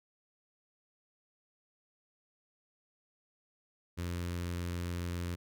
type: tone with notch filter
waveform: sawtooth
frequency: 87.3 Hz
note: F2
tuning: in tune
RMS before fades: -37 dBFS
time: 3.97-5.36 s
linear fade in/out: 20 ms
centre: 740 Hz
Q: 1.4
effects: none